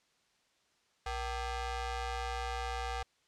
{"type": "ring-modulated tone", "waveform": "sawtooth", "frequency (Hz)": 415.3, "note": "G#4", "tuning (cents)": 0, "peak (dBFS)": -28, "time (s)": [1.06, 3.03], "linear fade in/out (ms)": 5, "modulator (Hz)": 355, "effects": ["white hiss -72 dBFS RMS until 3.27 s", "low-pass 6000 Hz 12 dB/octave"]}